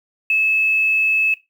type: tone with quantisation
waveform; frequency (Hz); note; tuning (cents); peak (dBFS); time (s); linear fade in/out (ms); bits
sine; 2600; E7; -24; -14; 0.3-1.34; 2; 7
effects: noise-tail reverb RT60 0.2 s tail -17 dB re dry